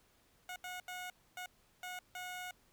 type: tone bursts at uneven times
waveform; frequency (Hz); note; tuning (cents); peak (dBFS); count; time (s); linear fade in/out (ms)
15% pulse; 727; F#5; -31; -36; 6; 0.49-0.56 / 0.64-0.8 / 0.88-1.1 / 1.37-1.46 / 1.83-1.99 / 2.15-2.51; 2
effects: pink hiss -70 dBFS RMS until 2.72 s